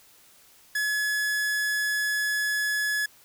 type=tone; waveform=45% pulse; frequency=1700 Hz; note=G#6; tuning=40 cents sharp; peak=-24 dBFS; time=0.75-3.06 s; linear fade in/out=5 ms; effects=white hiss -56 dBFS RMS until 3.24 s